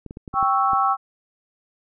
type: clicks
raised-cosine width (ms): 3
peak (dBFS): -22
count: 7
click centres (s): 0.063 / 0.109 / 0.171 / 0.278 / 0.34 / 0.428 / 0.733
type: chord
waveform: sine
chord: C# diminished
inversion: second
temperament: equal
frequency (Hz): 784 / 1108.7 / 1318.5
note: G5 / C#6 / E6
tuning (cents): 0 / 0 / 0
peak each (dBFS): -21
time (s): 0.33-0.97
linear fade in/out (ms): 50
effects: none